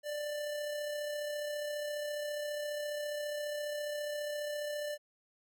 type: tone with amplitude modulation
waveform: square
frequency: 591 Hz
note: D5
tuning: 11 cents sharp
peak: -35 dBFS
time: 0.03-4.98 s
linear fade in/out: 50 ms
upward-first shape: sine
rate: 34.7 Hz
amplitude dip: 30%
effects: none